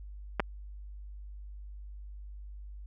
clicks, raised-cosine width 0.5 ms, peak -12 / -14 dBFS, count 2, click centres 0.397 / 0.402 s, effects added 50 Hz sine -42 dBFS peak until 2.86 s

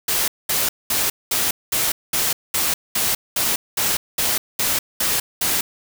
white noise bursts, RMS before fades -20 dBFS, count 14, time 0.08-5.61 s, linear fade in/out 5 ms, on 200 ms, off 210 ms, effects none

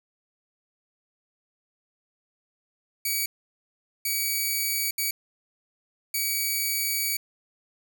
5% pulse tone bursts at uneven times, 2276 Hz, C#7, 45 cents sharp, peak -15 dBFS, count 4, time 3.05-3.26 / 4.05-4.91 / 4.98-5.11 / 6.14-7.17 s, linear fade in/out 5 ms, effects none

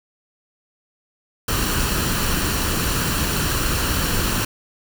pink noise with comb filter, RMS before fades -21 dBFS, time 1.48-4.45 s, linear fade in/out 5 ms, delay 0.7 ms, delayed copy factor +0.5, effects none

